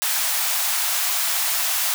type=high-pass noise; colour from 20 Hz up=white; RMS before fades=-22 dBFS; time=0.02-1.94 s; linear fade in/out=0 ms; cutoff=620 Hz; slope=96 dB/octave; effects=none